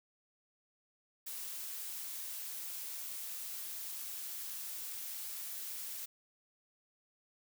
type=noise; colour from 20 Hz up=blue; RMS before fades=-43 dBFS; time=1.26-6.06 s; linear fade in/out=10 ms; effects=none